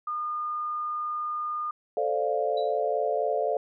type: tone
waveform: sine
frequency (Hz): 1217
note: D#6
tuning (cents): -39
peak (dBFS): -28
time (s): 0.07-1.71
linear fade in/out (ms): 5
type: chord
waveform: sine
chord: D minor seventh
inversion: second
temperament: equal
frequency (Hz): 440 / 523.3 / 587.3 / 698.5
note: A4 / C5 / D5 / F5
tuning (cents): 0 / 0 / 0 / 0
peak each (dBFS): -29 / -31 / -29 / -29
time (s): 1.97-3.57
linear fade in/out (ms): 2
type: tone with exponential decay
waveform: sine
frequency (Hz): 3927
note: B7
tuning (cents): -11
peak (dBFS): -37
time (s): 2.57-2.8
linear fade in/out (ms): 5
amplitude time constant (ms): 48
effects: none